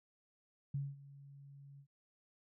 sine tone with ADSR envelope, 140 Hz, C#3, 18 cents sharp, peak -34 dBFS, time 0.74-1.87 s, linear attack 6 ms, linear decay 210 ms, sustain -19 dB, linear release 79 ms, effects none

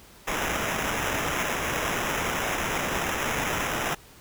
white noise with sample-and-hold, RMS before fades -28 dBFS, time 0.27-3.95 s, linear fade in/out 10 ms, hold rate 4410 Hz, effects pink hiss -51 dBFS RMS until 4.2 s

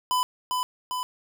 square tone with echo, 1003 Hz, B5, 26 cents sharp, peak -22 dBFS, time 0.11-0.23 s, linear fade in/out 0 ms, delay 400 ms, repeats 2, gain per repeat -3 dB, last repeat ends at 1.03 s, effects none

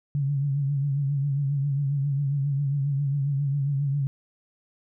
sine tone with vibrato, 140.4 Hz, C#3, 22 cents sharp, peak -22 dBFS, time 0.15-4.07 s, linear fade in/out 0 ms, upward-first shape triangle, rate 7.4 Hz, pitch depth 75 cents each way, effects none

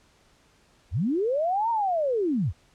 sine linear two-way sweep, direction up then down, 60 to 945 to 60 Hz, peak -22 dBFS, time 0.91-2.53 s, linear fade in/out 50 ms, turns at 1.7 s, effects pink hiss -61 dBFS RMS until 2.74 s + low-pass 8000 Hz 12 dB/octave

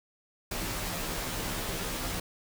pink noise with comb filter, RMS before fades -34 dBFS, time 0.51-2.2 s, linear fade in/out 5 ms, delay 14 ms, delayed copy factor -0.85, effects none

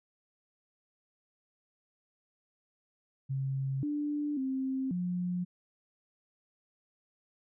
sine tone with pitch steps, 134.9 / 294.4 / 264.3 / 178.7 Hz, C#3 / D4 / C4 / F3, -47 / +4 / +18 / +40 cents, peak -30 dBFS, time 3.29-5.45 s, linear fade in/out 20 ms, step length 540 ms, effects none

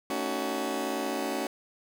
20% pulse chord, D# half-diminished seventh, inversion second, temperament just, 224 / 280 / 311.1 / 373.4 Hz, A3 / C#4 / D#4 / F#4, +31 / +18 / 0 / +16 cents, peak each -32 / -28 / -33 / -29 dBFS, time 0.1-1.47 s, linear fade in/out 2 ms, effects none

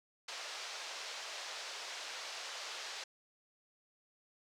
white band-pass noise, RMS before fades -45 dBFS, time 0.28-3.04 s, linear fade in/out 5 ms, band 480 to 5800 Hz, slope 24 dB/octave, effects none

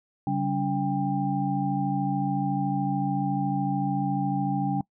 sine tone cluster, 138.8 / 192.6 / 285.2 / 795 Hz, C#3 / G3 / C#4 / G5, +3 / -30 / +49 / +24 cents, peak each -29 dBFS, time 0.27-4.81 s, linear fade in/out 2 ms, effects noise-tail reverb RT60 0.1 s tail -23 dB re dry

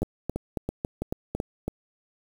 two click trains, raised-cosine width 2 ms, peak -14 / -15 dBFS, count 6 / 6, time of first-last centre 0.02-1.401 / 0.03-1.68 s, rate 3.62 / 3.03 Hz, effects 7-bit

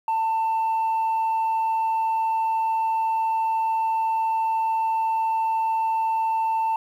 sine tone, 893 Hz, A5, 25 cents sharp, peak -18 dBFS, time 0.08-6.76 s, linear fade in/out 2 ms, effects tanh soft clip ceiling -19 dBFS + 9-bit

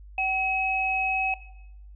sine tone pair together, 760.8 / 2559 Hz, F#5 / D#7, +48 / +48 cents, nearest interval octave + major sixth, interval 2100 cents, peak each -28 / -25 dBFS, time 0.18-1.34 s, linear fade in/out 2 ms, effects noise-tail reverb RT60 0.8 s tail -17 dB re dry + added 50 Hz sine -43 dBFS peak until 1.95 s

